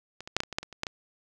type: clicks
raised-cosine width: 0.2 ms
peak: -23 / -23 / -6 / -9 / -22 / -20 / -10 / -23 / -27 / -12 / -16 dBFS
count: 11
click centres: 0.206 / 0.275 / 0.366 / 0.404 / 0.435 / 0.527 / 0.585 / 0.63 / 0.727 / 0.834 / 0.868 s
effects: none